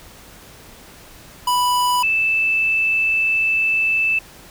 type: tone pair in turn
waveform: square / sine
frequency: 987.8 / 2637 Hz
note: B5 / E7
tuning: 0 / 0 cents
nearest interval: octave + perfect fourth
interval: 1700 cents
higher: second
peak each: -16 / -15 dBFS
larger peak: second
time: 1.47-2.03 / 2.03-4.19 s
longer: second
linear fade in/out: 5 ms
effects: pink hiss -43 dBFS RMS until 4.5 s